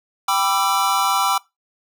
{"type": "chord", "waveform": "square", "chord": "E minor seventh", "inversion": "first", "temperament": "equal with one note detuned", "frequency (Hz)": [784, 987.8, 1174.7, 1341.6], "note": ["G5", "B5", "D6", "E6"], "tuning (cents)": [0, 0, 0, 30], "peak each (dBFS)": -23, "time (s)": [0.28, 1.38], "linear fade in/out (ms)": 5, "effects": ["noise-tail reverb RT60 0.2 s tail -21 dB re dry"]}